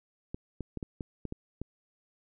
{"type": "clicks", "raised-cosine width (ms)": 3, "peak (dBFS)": -23, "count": 8, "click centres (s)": [0.345, 0.607, 0.773, 0.828, 1.008, 1.253, 1.324, 1.616], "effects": []}